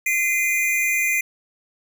square tone pair together, 2061 / 2423 Hz, C7 / D#7, -27 / -47 cents, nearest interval minor third, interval 280 cents, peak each -22 dBFS, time 0.06-1.21 s, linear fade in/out 5 ms, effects none

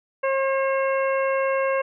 harmonic tone with a mistuned harmonic, 538 Hz, C5, 48 cents sharp, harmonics 1 / 2 / 3 / 4 / 5, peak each -21 / -27 / -31 / -33 / -35 dBFS, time 0.23-1.82 s, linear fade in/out 10 ms, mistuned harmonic 5, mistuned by +17 cents, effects none

